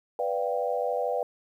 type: chord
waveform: sine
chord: G dominant seventh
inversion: first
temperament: equal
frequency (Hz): 493.9 / 587.3 / 698.5 / 784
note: B4 / D5 / F5 / G5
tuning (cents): 0 / 0 / 0 / 0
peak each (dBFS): -29 / -31 / -32 / -33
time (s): 0.19-1.23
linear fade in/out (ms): 2
effects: 10-bit